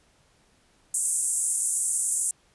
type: band-pass noise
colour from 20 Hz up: white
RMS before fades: -26 dBFS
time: 0.94-2.31 s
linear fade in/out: 2 ms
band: 7600 to 10000 Hz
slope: 48 dB/octave
effects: pink hiss -63 dBFS RMS until 2.54 s + resampled to 24000 Hz